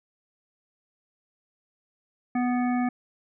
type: harmonic tone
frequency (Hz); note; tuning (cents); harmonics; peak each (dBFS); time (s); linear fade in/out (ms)
246.9; B3; 0; 1 / 3 / 5 / 7 / 9; -23 / -30 / -38 / -40 / -40; 2.35-2.89; 5
effects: none